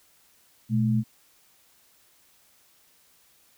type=tone pair together; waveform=sine; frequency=120.9 / 215.4 Hz; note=B2 / A3; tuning=-36 / -37 cents; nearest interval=minor seventh; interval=999 cents; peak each=-23 dBFS; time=0.69-1.04 s; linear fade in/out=50 ms; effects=white hiss -61 dBFS RMS until 3.57 s